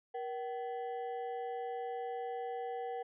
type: ring-modulated tone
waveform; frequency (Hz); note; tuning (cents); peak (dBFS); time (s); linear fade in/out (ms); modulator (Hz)
triangle; 620; D#5; -6; -32; 0.14-3.03; 10; 145
effects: resampled to 8000 Hz